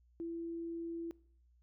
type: tone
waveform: sine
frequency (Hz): 334.8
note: E4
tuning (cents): +27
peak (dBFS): -38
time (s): 0.2-1.11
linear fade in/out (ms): 0
effects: noise-tail reverb RT60 0.6 s tail -23 dB re dry + added 60 Hz sine -65 dBFS peak until 1.62 s